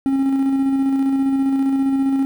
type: tone with tremolo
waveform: triangle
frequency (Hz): 270.8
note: C#4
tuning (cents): -40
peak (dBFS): -12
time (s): 0.06-2.25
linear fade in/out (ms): 0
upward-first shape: square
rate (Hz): 15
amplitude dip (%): 25
effects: 8-bit